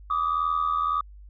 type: tone pair together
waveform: sine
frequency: 1162.8 / 1244.5 Hz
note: D6 / D#6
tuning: -18 / 0 cents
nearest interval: minor second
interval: 118 cents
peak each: -24 dBFS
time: 0.1-1.01 s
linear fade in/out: 5 ms
effects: tanh soft clip ceiling -17 dBFS + added 50 Hz sine -43 dBFS peak until 1.29 s